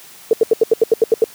sine tone bursts, 449.8 Hz, A4, 38 cents sharp, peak -7 dBFS, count 10, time 0.31-1.241 s, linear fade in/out 2 ms, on 22 ms, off 79 ms, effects white hiss -41 dBFS RMS until 1.34 s + high-pass 80 Hz 12 dB/octave

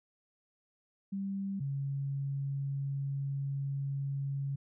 sine tone pair in turn, 196 / 138.59 Hz, G3 / C#3, 0 / 0 cents, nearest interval tritone, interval 600 cents, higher first, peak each -33 / -32 dBFS, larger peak second, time 1.12-1.6 / 1.6-4.56 s, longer second, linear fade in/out 10 ms, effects none

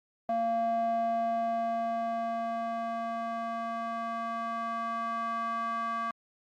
square tone with band-pass filter sweep, 229.6 Hz, A#3, 26 cents flat, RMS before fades -32 dBFS, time 0.29-6.11 s, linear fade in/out 2 ms, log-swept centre 660 to 1200 Hz, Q 4, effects Opus 48 kbps

